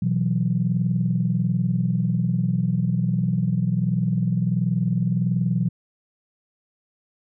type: chord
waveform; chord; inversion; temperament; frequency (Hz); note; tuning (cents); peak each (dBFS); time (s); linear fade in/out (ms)
sine; B suspended fourth; none; equal; 123.47 / 164.81 / 185; B2 / E3 / F#3; 0 / 0 / 0; -23; 0.02-5.69; 5
effects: tanh soft clip ceiling -9 dBFS